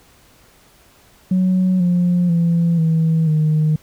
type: tone with pitch steps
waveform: sine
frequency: 185 / 176.85 / 169.06 / 161.61 / 154.49 Hz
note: F#3 / F3 / E3 / E3 / D#3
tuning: 0 / +22 / +44 / -34 / -12 cents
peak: -11 dBFS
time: 1.31-3.76 s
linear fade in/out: 5 ms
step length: 490 ms
effects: tanh soft clip ceiling -10 dBFS + pink hiss -51 dBFS RMS until 3.82 s